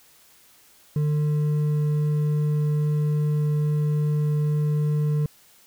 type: tone with hard clipping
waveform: triangle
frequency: 149.8 Hz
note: D3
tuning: 35 cents sharp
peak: -21 dBFS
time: 0.96-5.26 s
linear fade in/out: 2 ms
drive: 8 dB
effects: white hiss -55 dBFS RMS until 5.66 s